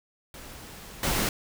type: noise with level steps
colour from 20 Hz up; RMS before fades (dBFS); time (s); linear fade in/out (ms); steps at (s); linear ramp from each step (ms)
pink; -44 / -26; 0.34-1.29; 2; 1.03; 2
effects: none